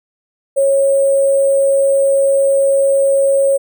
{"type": "tone with sample-and-hold", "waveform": "sine", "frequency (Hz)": 549, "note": "C#5", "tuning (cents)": -17, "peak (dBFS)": -9, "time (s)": [0.56, 3.58], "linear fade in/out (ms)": 20, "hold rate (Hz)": 8820, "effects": []}